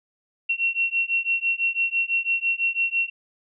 sine beating tone pair, 2724 / 2730 Hz, F7 / F7, -44 / -40 cents, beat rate 6 Hz, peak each -24 dBFS, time 0.49-3.1 s, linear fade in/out 10 ms, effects none

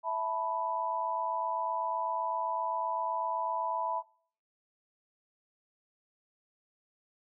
sine chord, E suspended fourth, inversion none, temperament equal, 659.3 / 880 / 987.8 Hz, E5 / A5 / B5, 0 / 0 / 0 cents, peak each -36 / -36 / -32 dBFS, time 0.03-4.03 s, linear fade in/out 50 ms, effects noise-tail reverb RT60 0.5 s tail -22 dB re dry

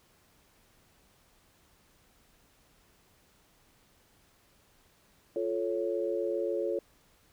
sine chord, F augmented, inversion none, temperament equal with one note detuned, 349.2 / 436.5 / 554.4 Hz, F4 / A4 / C#5, 0 / -14 / 0 cents, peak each -33 dBFS, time 5.36-6.79 s, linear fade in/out 2 ms, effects pink hiss -65 dBFS RMS until 7.32 s

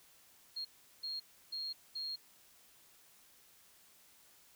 sine tone bursts at uneven times, 4250 Hz, C8, 26 cents sharp, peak -38 dBFS, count 4, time 0.56-0.65 / 1.03-1.2 / 1.52-1.73 / 1.95-2.16 s, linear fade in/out 10 ms, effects white hiss -64 dBFS RMS until 4.55 s

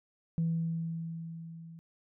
sine tone with level ramp, 164.81 Hz, E3, in tune, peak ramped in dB -25 to -46 dBFS, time 0.38-1.79 s, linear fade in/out 0 ms, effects tanh soft clip ceiling -23 dBFS

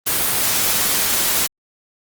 white noise, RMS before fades -18 dBFS, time 0.06-1.47 s, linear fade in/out 10 ms, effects Opus 24 kbps

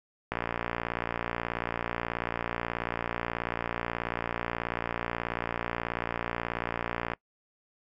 click train, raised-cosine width 0.5 ms, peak -15 dBFS, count 399, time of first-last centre 0.32-7.135 s, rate 58.4 Hz, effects noise-tail reverb RT60 0.1 s tail -23 dB re dry

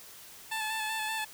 15% pulse tone with vibrato, 874 Hz, A5, 12 cents flat, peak -25 dBFS, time 0.51-1.25 s, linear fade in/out 10 ms, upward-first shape square, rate 5.2 Hz, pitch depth 20 cents each way, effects white hiss -50 dBFS RMS until 1.33 s

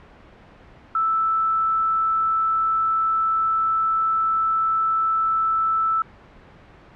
sine tone, 1318.5 Hz, E6, in tune, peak -17 dBFS, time 0.95-6.02 s, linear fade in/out 2 ms, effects pink hiss -47 dBFS RMS until 6.95 s + low-pass 2000 Hz 12 dB/octave

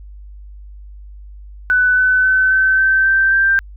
sine tone with pitch steps, 1496 / 1509 / 1522.1 / 1535.4 / 1548.8 / 1562.2 / 1575.8 Hz, F#6 / F#6 / F#6 / G6 / G6 / G6 / G6, +19 / +34 / +49 / -36 / -21 / -6 / +9 cents, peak -10 dBFS, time 1.7-3.59 s, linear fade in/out 0 ms, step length 270 ms, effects added 50 Hz sine -33 dBFS peak until 3.76 s

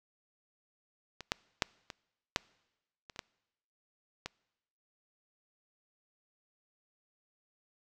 clicks, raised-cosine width 0.2 ms, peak -25 / -11 / -9 / -24 / -9 / -30 / -30 / -20 / -20 dBFS, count 9, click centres 1.207 / 1.319 / 1.622 / 1.902 / 2.361 / 3.098 / 3.161 / 3.192 / 4.26 s, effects noise-tail reverb RT60 1.0 s tail -25 dB re dry

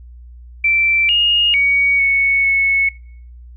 sine tone with pitch steps, 2340 / 2852 / 2250 / 2215 / 2202 Hz, D7 / F7 / C#7 / C#7 / C#7, -7 / +36 / +25 / -2 / -12 cents, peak -11 dBFS, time 0.64-2.89 s, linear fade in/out 5 ms, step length 450 ms, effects noise-tail reverb RT60 0.6 s tail -25 dB re dry + added 60 Hz sine -35 dBFS peak until 3.56 s

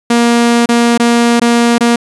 sawtooth tone with dropouts, 236.1 Hz, A#3, 22 cents sharp, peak -3 dBFS, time 0.1-1.96 s, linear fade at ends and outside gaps 5 ms, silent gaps 0.659-0.689 / 0.977-0.997 / 1.398-1.415 / 1.782-1.807 s, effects resampled to 24000 Hz

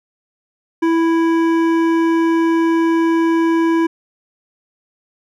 sine tone with hard clipping, 330 Hz, E4, 2 cents sharp, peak -14 dBFS, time 0.82-3.87 s, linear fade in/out 10 ms, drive 12 dB, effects none

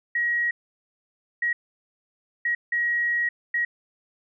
sine tone bursts at uneven times, 1900 Hz, A#6, 33 cents sharp, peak -21 dBFS, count 5, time 0.15-0.51 / 1.42-1.53 / 2.45-2.55 / 2.72-3.29 / 3.54-3.65 s, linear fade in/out 5 ms, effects none

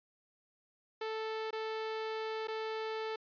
sawtooth tone with dropouts, 440 Hz, A4, in tune, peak -32 dBFS, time 1.01-3.16 s, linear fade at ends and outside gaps 5 ms, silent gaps 1.508-1.528 / 2.473-2.482 s, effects resampled to 11025 Hz

